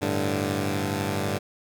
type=chord; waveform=10% pulse; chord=G suspended second; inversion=none; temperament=equal; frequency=98 / 110 / 146.83 Hz; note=G2 / A2 / D3; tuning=0 / 0 / 0 cents; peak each=-19 / -23 / -22 dBFS; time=0.01-1.39 s; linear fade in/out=20 ms; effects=none